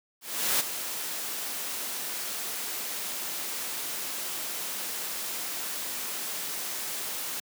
white noise with ADSR envelope, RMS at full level -24 dBFS, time 0.21-7.4 s, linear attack 390 ms, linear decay 15 ms, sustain -10 dB, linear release 4 ms, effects high-pass 200 Hz 12 dB/octave

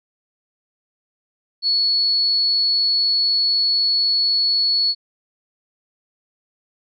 sine tone, 4396 Hz, C#8, 15 cents flat, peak -15 dBFS, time 1.62-4.95 s, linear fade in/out 50 ms, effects none

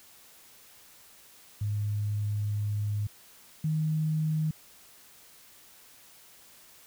sine tone pair in turn, 104.1 / 155.97 Hz, G#2 / D#3, +5 / +5 cents, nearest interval perfect fifth, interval 700 cents, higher second, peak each -27 / -25 dBFS, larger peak second, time 1.61-3.07 / 3.64-4.51 s, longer first, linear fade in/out 5 ms, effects white hiss -55 dBFS RMS until 6.86 s

